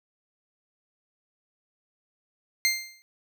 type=tone with exponential decay; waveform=20% pulse; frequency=2100 Hz; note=C7; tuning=6 cents sharp; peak=-13 dBFS; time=2.65-3.02 s; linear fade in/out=0 ms; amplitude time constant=79 ms; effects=none